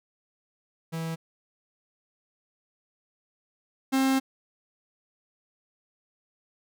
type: tone pair in turn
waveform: 45% pulse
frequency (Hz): 163.4 / 266.3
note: E3 / C4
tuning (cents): -15 / +31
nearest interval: minor sixth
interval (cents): 846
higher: second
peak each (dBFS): -30 / -21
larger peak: second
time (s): 0.92-1.16 / 3.92-4.2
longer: second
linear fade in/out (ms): 20
effects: none